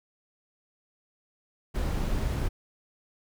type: noise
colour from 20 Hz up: brown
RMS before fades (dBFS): -28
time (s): 1.74-2.49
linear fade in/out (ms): 20
effects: none